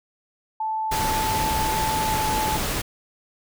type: tone with pitch glide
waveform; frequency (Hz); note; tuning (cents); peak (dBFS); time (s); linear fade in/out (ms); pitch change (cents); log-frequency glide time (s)
sine; 876 to 866.4; A5 to A5; -8 to -27; -23; 0.6-2.57; 5; -19; 1.87-2.37
type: noise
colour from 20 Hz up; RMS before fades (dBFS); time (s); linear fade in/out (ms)
pink; -26; 0.91-2.82; 10
effects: none